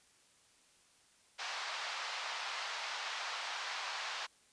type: band-pass noise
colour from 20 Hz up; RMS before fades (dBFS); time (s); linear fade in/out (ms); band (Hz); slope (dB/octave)
pink; -41; 1.38-4.27; 20; 780 to 5400; 24
effects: white hiss -67 dBFS RMS until 4.52 s + resampled to 22050 Hz